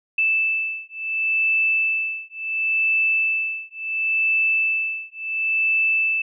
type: beating tone pair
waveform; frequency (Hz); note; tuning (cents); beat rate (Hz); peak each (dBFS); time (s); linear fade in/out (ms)
sine; 2637 / 2637.71; E7 / E7; 0 / 0; 0.71; -22; 0.18-6.22; 5
effects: none